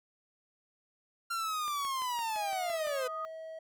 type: linear sweep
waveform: 45% pulse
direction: down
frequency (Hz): 1386 to 493.9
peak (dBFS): -32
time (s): 1.3-3.08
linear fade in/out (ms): 10
type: tone with exponential growth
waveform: sine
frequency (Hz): 1244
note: D#6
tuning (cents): -1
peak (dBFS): -34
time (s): 1.64-3.25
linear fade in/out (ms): 0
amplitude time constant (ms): 350
type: click train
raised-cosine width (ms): 0.3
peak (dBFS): -31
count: 8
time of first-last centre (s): 1.68-2.87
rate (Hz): 5.88
type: tone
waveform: triangle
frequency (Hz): 643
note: E5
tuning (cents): -43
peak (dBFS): -39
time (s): 2.36-3.59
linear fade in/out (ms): 5
effects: none